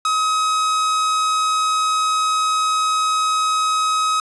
45% pulse tone, 1270 Hz, D#6, 35 cents sharp, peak -16 dBFS, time 0.05-4.2 s, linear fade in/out 2 ms, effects resampled to 24000 Hz + 7-bit

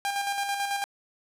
sawtooth tone with tremolo, 801 Hz, G5, 37 cents sharp, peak -22 dBFS, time 0.05-0.84 s, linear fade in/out 0 ms, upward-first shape square, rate 9.1 Hz, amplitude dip 40%, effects resampled to 32000 Hz + 10-bit

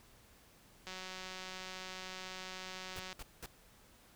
click train, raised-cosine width 0.2 ms, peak -28 dBFS, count 421, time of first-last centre 0.87-3.128 s, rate 186 Hz
pink noise bursts, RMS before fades -46 dBFS, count 3, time 2.96-3.459 s, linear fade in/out 0 ms, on 33 ms, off 200 ms
effects pink hiss -63 dBFS RMS until 4.15 s

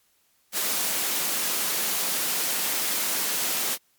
white high-pass noise, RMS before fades -26 dBFS, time 0.52-3.78 s, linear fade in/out 50 ms, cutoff 170 Hz, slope 24 dB/octave, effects white hiss -66 dBFS RMS until 3.98 s + MP3 96 kbps

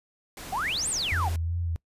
pink noise, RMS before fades -40 dBFS, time 0.37-1.36 s, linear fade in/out 2 ms
sine exponential two-way sweep, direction up then down, 695 to 9380 to 695 Hz, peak -26 dBFS, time 0.52-1.29 s, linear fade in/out 10 ms, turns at 0.89 s
sine tone with vibrato, 84.3 Hz, E2, 39 cents sharp, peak -26 dBFS, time 1.12-1.76 s, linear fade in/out 0 ms, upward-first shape sine, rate 2.7 Hz, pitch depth 43 cents each way
effects noise-tail reverb RT60 0.1 s tail -23 dB re dry + resampled to 32000 Hz

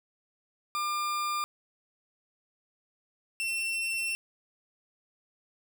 40% pulse tone pair in turn, 1200 / 2702 Hz, D6 / E7, +37 / +42 cents, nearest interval octave + major second, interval 1405 cents, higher second, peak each -28 dBFS, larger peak neither, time 0.75-1.44 / 3.4-4.15 s, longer second, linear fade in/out 0 ms, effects none

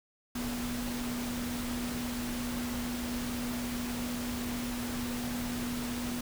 sine tone in noise, 242.8 Hz, B3, 29 cents flat, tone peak -34 dBFS, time 0.35-6.21 s, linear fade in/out 5 ms, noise pink, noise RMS -39 dBFS, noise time 0.35-6.21 s, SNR +2 dB, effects none

